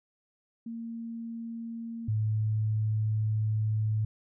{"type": "tone pair in turn", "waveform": "sine", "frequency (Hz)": [229.9, 108.27], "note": ["A#3", "A2"], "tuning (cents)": [-24, -27], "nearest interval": "octave + minor second", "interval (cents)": 1303, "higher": "first", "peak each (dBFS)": [-35, -25], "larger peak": "second", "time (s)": [[0.66, 2.08], [2.08, 4.05]], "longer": "second", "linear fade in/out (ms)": 5, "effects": []}